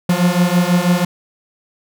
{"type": "beating tone pair", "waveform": "45% pulse", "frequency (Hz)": [174, 180.1], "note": ["F3", "F#3"], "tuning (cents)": [-6, -46], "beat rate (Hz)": 6.1, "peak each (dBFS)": -15, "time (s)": [0.09, 1.05], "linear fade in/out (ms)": 5, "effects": []}